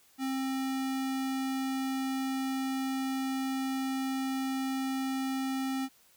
square tone, 265.6 Hz, C4, 26 cents sharp, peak -31 dBFS, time 0.18-5.89 s, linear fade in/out 50 ms, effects white hiss -63 dBFS RMS until 6.16 s

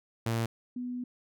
sawtooth / sine tone pair in turn, 114.6 / 247.2 Hz, A#2 / B3, -29 / +2 cents, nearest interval octave + minor second, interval 1331 cents, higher second, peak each -24 / -33 dBFS, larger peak first, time 0.26-0.46 / 0.76-1.04 s, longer second, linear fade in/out 5 ms, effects none

